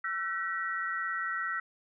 sine tone cluster, 1341 / 1518 / 1916 Hz, E6 / F#6 / A#6, +29 / +44 / +47 cents, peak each -34 / -37 / -35 dBFS, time 0.04-1.6 s, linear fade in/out 5 ms, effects none

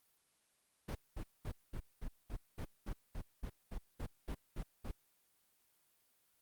brown noise bursts, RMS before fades -41 dBFS, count 15, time 0.88-4.915 s, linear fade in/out 10 ms, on 73 ms, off 210 ms, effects white hiss -75 dBFS RMS until 6.41 s + Opus 32 kbps

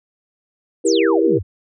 sine chord, E diminished, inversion none, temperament just, 329.6 / 395.6 / 474.7 Hz, E4 / G4 / Bb4, 0 / +16 / +31 cents, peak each -17 dBFS, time 0.84-1.39 s, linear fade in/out 20 ms
sine exponential sweep, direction down, 8990 to 77.78 Hz, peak -22 dBFS, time 0.85-1.43 s, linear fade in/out 20 ms
effects none

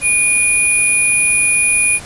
sine tone pair together, 2439 / 9798 Hz, D#7 / D#9, -35 / -28 cents, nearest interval 2 octaves, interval 2407 cents, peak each -13 dBFS, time 0.01-2 s, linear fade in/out 50 ms, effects pink hiss -33 dBFS RMS until 2.05 s + resampled to 24000 Hz

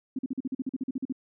sine tone bursts, 261.6 Hz, C4, in tune, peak -27 dBFS, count 14, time 0.16-1.125 s, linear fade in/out 5 ms, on 29 ms, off 43 ms, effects none

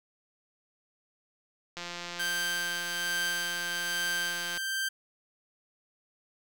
click train, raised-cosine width 0.2 ms, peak -21 dBFS, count 489, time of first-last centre 1.77-4.575 s, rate 174 Hz
sawtooth tone with tremolo, 1568 Hz, G6, in tune, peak -25 dBFS, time 2.19-4.89 s, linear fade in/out 10 ms, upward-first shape sine, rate 1.2 Hz, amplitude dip 40%
effects none

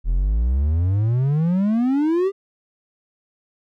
triangle exponential sweep, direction up, 39.43 to 403.4 Hz, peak -14 dBFS, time 0.04-2.32 s, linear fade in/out 50 ms, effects none

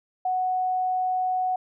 sine tone, 740 Hz, F#5, in tune, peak -22 dBFS, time 0.25-1.56 s, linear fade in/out 5 ms, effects none

